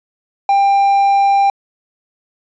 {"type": "tone", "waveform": "triangle", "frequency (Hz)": 794, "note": "G5", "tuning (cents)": 22, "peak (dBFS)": -7, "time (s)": [0.49, 1.5], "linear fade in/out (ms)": 2, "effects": ["resampled to 16000 Hz"]}